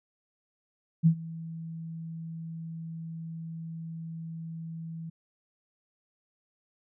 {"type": "tone with ADSR envelope", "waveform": "sine", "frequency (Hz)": 163.6, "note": "E3", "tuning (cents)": -13, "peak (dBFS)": -15, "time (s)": [1.03, 5.1], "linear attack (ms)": 33, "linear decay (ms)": 81, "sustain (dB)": -21, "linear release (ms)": 9, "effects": []}